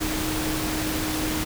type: tone in noise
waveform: sine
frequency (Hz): 311.1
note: D#4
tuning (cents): 0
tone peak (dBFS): -28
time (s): 0-1.45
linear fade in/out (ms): 20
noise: pink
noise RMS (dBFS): -28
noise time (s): 0-1.45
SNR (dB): -3
effects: none